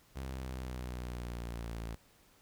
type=exponential sweep; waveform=sawtooth; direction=down; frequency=66.6 to 55.7 Hz; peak=-35 dBFS; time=0.15-1.96 s; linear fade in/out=20 ms; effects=pink hiss -65 dBFS RMS until 2.41 s